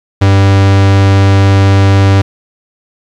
45% pulse tone, 98 Hz, G2, in tune, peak -4 dBFS, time 0.21-2.22 s, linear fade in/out 10 ms, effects low-pass 5000 Hz 12 dB/octave + 7-bit

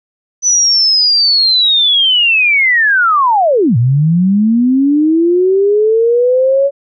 sine linear two-way sweep, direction down then up, 6030 to 112.7 to 564 Hz, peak -7 dBFS, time 0.42-6.71 s, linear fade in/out 50 ms, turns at 3.77 s, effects none

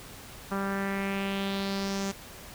sawtooth tone with low-pass filter sweep, 196.4 Hz, G3, 4 cents sharp, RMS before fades -31 dBFS, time 0.51-2.12 s, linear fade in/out 10 ms, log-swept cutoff 1300 to 6900 Hz, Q 3, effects pink hiss -46 dBFS RMS until 2.54 s

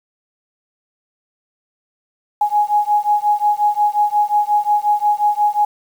sine beating tone pair, 830.6 / 836.2 Hz, G#5 / G#5, 0 / +12 cents, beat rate 5.6 Hz, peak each -16 dBFS, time 2.41-5.65 s, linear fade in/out 5 ms, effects 7-bit

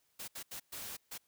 white noise bursts at uneven times, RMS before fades -44 dBFS, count 5, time 0.19-0.28 / 0.35-0.43 / 0.51-0.6 / 0.72-0.97 / 1.11-1.18 s, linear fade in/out 10 ms, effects white hiss -75 dBFS RMS until 1.27 s

